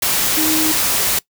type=tone in noise; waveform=sine; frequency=313.1 Hz; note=D#4; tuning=11 cents sharp; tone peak=-18 dBFS; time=0.37-0.72 s; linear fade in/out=5 ms; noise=white; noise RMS=-17 dBFS; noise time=0.02-1.19 s; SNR=-4 dB; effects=noise-tail reverb RT60 0.1 s tail -21 dB re dry